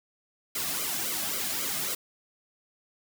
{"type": "noise with flanger", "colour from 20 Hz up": "white", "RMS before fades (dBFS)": -31, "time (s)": [0.55, 1.95], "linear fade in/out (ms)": 5, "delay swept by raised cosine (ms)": [1.1, 2.2], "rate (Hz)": 3.7, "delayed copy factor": -0.85, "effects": []}